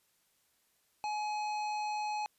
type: harmonic tone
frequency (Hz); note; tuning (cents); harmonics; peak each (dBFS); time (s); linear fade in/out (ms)
844; G#5; +28; 1 / 3 / 5 / 7 / 9; -33 / -44 / -48 / -55 / -58; 1.04-2.26; 0
effects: white hiss -73 dBFS RMS until 2.38 s + resampled to 32000 Hz